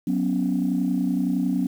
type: chord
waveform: sine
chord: F# suspended fourth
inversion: none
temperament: just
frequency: 185 / 246.7 / 277.5 Hz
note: F#3 / B3 / C#4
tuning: 0 / -2 / +2 cents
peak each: -24 dBFS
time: 0.07-1.67 s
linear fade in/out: 5 ms
effects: tanh soft clip ceiling -13 dBFS + 8-bit